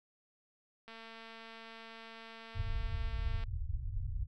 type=click train; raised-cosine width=0.3 ms; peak=-35 dBFS; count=579; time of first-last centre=0.88-3.438 s; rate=226 Hz
type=low-pass noise; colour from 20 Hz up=pink; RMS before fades=-36 dBFS; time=2.54-4.27 s; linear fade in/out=50 ms; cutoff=110 Hz; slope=48 dB/octave
effects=none